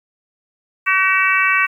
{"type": "harmonic tone", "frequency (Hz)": 380, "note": "F#4", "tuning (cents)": 46, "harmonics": [3, 4, 5, 6, 7], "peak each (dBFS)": [-19, -19, -19, -19, -19], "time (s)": [0.86, 1.67], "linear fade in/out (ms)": 20, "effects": ["8-bit"]}